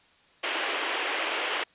white band-pass noise, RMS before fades -30 dBFS, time 0.43-1.64 s, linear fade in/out 10 ms, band 310 to 3300 Hz, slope 48 dB/octave, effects white hiss -60 dBFS RMS until 1.74 s + resampled to 8000 Hz

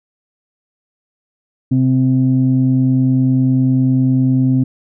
sine tone pair together, 130 / 260 Hz, C3 / C4, -11 / -11 cents, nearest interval octave, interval 1200 cents, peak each -12 dBFS, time 1.71-4.64 s, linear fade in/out 10 ms, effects tanh soft clip ceiling -4 dBFS

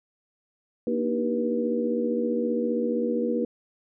sine tone cluster, 236 / 299.8 / 315 / 389 / 482.7 Hz, A#3 / D4 / D#4 / G4 / B4, +22 / +36 / +21 / -13 / -40 cents, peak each -27 / -34 / -33 / -32 / -27 dBFS, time 0.87-3.45 s, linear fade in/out 2 ms, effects none

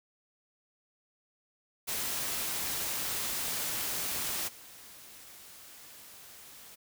white noise with level steps, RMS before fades -34 / -51 dBFS, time 1.87-6.76 s, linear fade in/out 20 ms, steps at 4.47 s, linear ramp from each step 20 ms, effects none

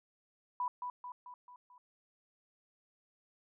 sine tone with echo, 987.8 Hz, B5, in tune, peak -32 dBFS, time 0.6-0.68 s, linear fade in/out 2 ms, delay 220 ms, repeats 5, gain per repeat -5 dB, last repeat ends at 1.78 s, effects none

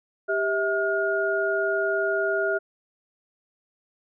sine tone cluster, 395.9 / 647 / 1427 Hz, G4 / E5 / F6, +17 / -32 / +37 cents, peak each -26 dBFS, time 0.28-2.59 s, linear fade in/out 20 ms, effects none

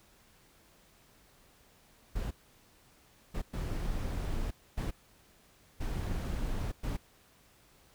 brown noise bursts at uneven times, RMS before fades -34 dBFS, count 6, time 2.15-2.31 / 3.34-3.42 / 3.53-4.51 / 4.77-4.91 / 5.8-6.72 / 6.83-6.97 s, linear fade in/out 10 ms, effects pink hiss -63 dBFS RMS until 7.94 s

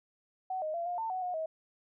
sine tone with pitch steps, 750 / 621 / 682 / 709 / 897 / 744 / 722 / 638 Hz, F#5 / D#5 / F5 / F5 / A5 / F#5 / F#5 / D#5, +23 / -3 / -41 / +26 / +33 / +9 / -43 / +43 cents, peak -32 dBFS, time 0.5-1.46 s, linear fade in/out 5 ms, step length 120 ms, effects none

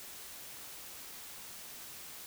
silence, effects white hiss -48 dBFS RMS until 2.26 s

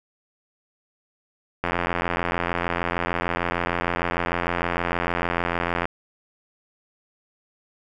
click train, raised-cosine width 0.5 ms, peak -8 dBFS, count 366, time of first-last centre 1.64-5.855 s, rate 86.6 Hz, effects none

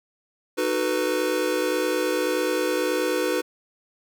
square chord, B dominant seventh, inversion first, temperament just, 308.7 / 370.4 / 444.5 / 493.9 Hz, D#4 / F#4 / A4 / B4, -14 / +2 / +18 / 0 cents, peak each -29 / -28 / -32 / -26 dBFS, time 0.57-3.42 s, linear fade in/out 20 ms, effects none

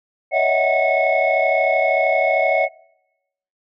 sine tone cluster, 561 / 631 / 664 / 746 / 2191 Hz, C#5 / D#5 / E5 / F#5 / C#7, +21 / +24 / +12 / +14 / -21 cents, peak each -20 dBFS, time 0.31-2.69 s, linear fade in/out 50 ms, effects noise-tail reverb RT60 0.9 s tail -26 dB re dry + tanh soft clip ceiling -7 dBFS

